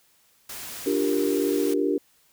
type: noise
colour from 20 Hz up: white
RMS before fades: -37 dBFS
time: 0.49-1.74 s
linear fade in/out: 5 ms
type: chord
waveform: sine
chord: G minor seventh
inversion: second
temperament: equal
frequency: 293.7 / 349.2 / 392 / 466.2 Hz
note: D4 / F4 / G4 / Bb4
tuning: 0 / 0 / 0 / 0 cents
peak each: -25 / -29 / -25 / -28 dBFS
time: 0.86-1.98 s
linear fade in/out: 5 ms
effects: white hiss -62 dBFS RMS until 2.32 s